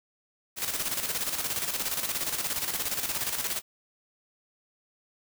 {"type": "noise with tremolo", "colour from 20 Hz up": "white", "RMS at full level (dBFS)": -29, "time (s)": [0.56, 3.62], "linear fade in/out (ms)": 50, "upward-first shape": "square", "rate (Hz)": 17, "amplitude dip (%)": 55, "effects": []}